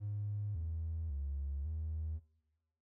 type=tone with pitch steps; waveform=triangle; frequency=103.4 / 80.9 / 69.8 / 78.6 Hz; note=G#2 / E2 / C#2 / D#2; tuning=-7 / -32 / +13 / +18 cents; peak=-33 dBFS; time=0-2.2 s; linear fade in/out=50 ms; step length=550 ms; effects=noise-tail reverb RT60 1.0 s tail -22 dB re dry + tanh soft clip ceiling -33 dBFS